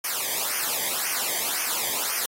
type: noise with flanger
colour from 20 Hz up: white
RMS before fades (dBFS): -27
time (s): 0.04-2.26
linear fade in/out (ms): 5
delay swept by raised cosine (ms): 0.25 to 0.75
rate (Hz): 1.9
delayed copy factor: -1
effects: AAC 48 kbps